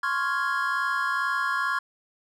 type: chord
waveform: triangle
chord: Db major seventh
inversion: third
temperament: equal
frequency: 1046.5 / 1108.7 / 1396.9 / 1661.2 Hz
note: C6 / Db6 / F6 / Ab6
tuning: 0 / 0 / 0 / 0 cents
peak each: -29 / -28 / -27 / -27 dBFS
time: 0.03-1.79 s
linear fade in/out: 5 ms
effects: none